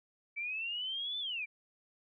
sine linear two-way sweep, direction up then down, 2292 to 3545 to 2292 Hz, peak -35 dBFS, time 0.36-1.46 s, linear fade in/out 20 ms, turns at 1.19 s, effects none

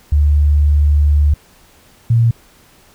sine tone pair in turn, 73.42 / 116.01 Hz, D2 / A#2, 0 / -8 cents, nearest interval minor sixth, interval 792 cents, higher second, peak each -8 dBFS, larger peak neither, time 0.12-1.34 / 2.1-2.31 s, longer first, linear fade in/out 5 ms, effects pink hiss -48 dBFS RMS until 2.94 s

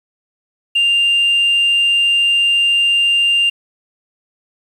sine tone, 2794 Hz, F7, in tune, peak -9 dBFS, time 0.75-3.5 s, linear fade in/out 10 ms, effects tanh soft clip ceiling -8 dBFS + 7-bit

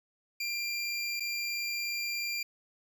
25% pulse tone with dropouts, 2381 Hz, D7, 23 cents sharp, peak -28 dBFS, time 0.4-2.43 s, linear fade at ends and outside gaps 5 ms, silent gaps 1.198-1.204 s, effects none

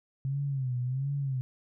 sine tone with vibrato, 132.3 Hz, C3, 20 cents sharp, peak -28 dBFS, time 0.25-1.41 s, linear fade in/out 0 ms, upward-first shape sine, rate 1.4 Hz, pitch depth 120 cents each way, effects none

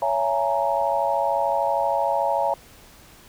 sine chord, A# half-diminished seventh, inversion first, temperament just, 559.4 / 671.3 / 839.1 / 932.3 Hz, C#5 / E5 / G#5 / A#5, +16 / +31 / +18 / 0 cents, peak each -25 dBFS, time 0.02-2.54 s, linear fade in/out 2 ms, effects pink hiss -49 dBFS RMS until 3.28 s

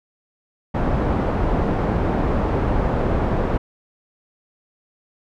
pink low-pass noise, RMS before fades -20 dBFS, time 0.74-3.58 s, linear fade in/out 10 ms, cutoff 910 Hz, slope 12 dB/octave, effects none

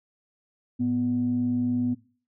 sine tone pair together, 109.98 / 246.9 Hz, A2 / B3, 0 / 0 cents, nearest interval octave + major second, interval 1400 cents, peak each -31 / -22 dBFS, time 0.79-1.95 s, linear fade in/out 20 ms, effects noise-tail reverb RT60 0.4 s tail -19 dB re dry + tanh soft clip ceiling -16 dBFS

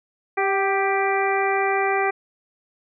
harmonic tone with a mistuned harmonic, 393.4 Hz, G4, 6 cents sharp, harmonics 1 / 2 / 3 / 4 / 5 / 6, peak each -23 / -23 / -28 / -30 / -27 / -29 dBFS, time 0.37-2.11 s, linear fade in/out 10 ms, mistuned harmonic 2, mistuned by -29 cents, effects none

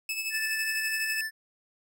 sawtooth tone with tremolo, 2607 Hz, E7, 20 cents flat, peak -25 dBFS, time 0.09-1.21 s, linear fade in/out 2 ms, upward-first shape sine, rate 12 Hz, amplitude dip 55%
square tone with vibrato, 1760 Hz, A6, in tune, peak -31 dBFS, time 0.3-1.31 s, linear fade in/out 50 ms, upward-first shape sine, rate 17 Hz, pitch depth 10 cents each way
effects none

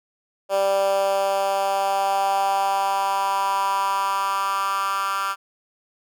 10% pulse tone with high-pass filter sweep, 196 Hz, G3, in tune, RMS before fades -22 dBFS, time 0.49-5.36 s, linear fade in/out 50 ms, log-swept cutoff 560 to 1300 Hz, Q 4.6, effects none

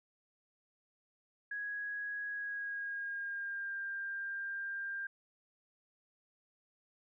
sine tone with pitch glide, 1661.2 to 1594.5 Hz, G#6 to G6, 0 to +29 cents, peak -37 dBFS, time 1.51-5.07 s, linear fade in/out 5 ms, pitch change -71 cents, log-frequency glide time 2.28-3.76 s, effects none

